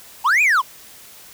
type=linear two-way sweep; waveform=triangle; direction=up then down; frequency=831 to 2536 to 927 Hz; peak=-11 dBFS; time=0.24-0.62 s; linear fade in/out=20 ms; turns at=0.42 s; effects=white hiss -43 dBFS RMS until 1.33 s